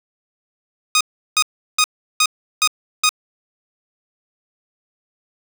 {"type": "tone bursts", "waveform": "10% pulse", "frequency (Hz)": 1244.5, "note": "D#6", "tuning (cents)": 0, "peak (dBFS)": -4, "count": 6, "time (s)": [0.95, 3.092], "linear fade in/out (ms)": 2, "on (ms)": 57, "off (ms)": 360, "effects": []}